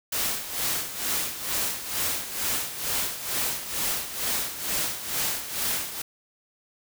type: noise with tremolo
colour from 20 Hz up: white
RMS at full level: -26 dBFS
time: 0.12-6.02 s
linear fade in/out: 5 ms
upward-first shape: sine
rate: 2.2 Hz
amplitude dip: 70%
effects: none